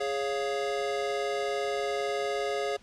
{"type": "chord", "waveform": "square", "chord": "Db major", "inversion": "second", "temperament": "equal", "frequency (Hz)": [415.3, 554.4, 698.5], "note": ["Ab4", "Db5", "F5"], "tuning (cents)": [0, 0, 0], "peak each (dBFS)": [-32, -34, -35], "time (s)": [0, 2.77], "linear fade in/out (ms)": 10, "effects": ["pink hiss -57 dBFS RMS until 2.82 s", "low-pass 6000 Hz 12 dB/octave"]}